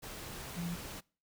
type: tone in noise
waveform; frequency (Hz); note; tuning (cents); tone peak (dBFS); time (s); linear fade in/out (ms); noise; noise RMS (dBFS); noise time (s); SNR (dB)
sine; 172.1; F3; -25; -35; 0.56-0.76; 20; pink; -45; 0.02-1.01; +7
effects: noise-tail reverb RT60 0.4 s tail -25 dB re dry